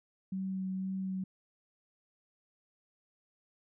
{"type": "tone with vibrato", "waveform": "sine", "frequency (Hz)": 189.4, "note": "F#3", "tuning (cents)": 41, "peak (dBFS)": -33, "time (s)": [0.32, 1.24], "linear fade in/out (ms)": 5, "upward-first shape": "sine", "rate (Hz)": 2, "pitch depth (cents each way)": 11, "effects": []}